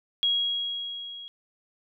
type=tone with level ramp; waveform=sine; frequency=3300 Hz; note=G#7; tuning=12 cents flat; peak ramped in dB=-20 to -39 dBFS; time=0.23-1.28 s; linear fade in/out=0 ms; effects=none